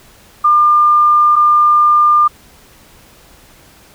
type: tone pair in turn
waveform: sine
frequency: 1200 / 1200 Hz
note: D6 / D6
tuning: +37 / +37 cents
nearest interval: unison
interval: 0 cents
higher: neither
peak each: -6 dBFS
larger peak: neither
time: 0.44-1.36 / 1.36-2.28 s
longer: neither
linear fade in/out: 10 ms
effects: pink hiss -44 dBFS RMS until 3.94 s